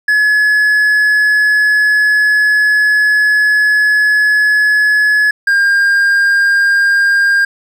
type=tone pair in turn; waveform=triangle; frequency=1700 / 1606.7 Hz; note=G#6 / G6; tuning=+40 / +42 cents; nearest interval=minor second; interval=98 cents; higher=first; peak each=-6 dBFS; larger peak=neither; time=0.08-5.31 / 5.47-7.45 s; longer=first; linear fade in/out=5 ms; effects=none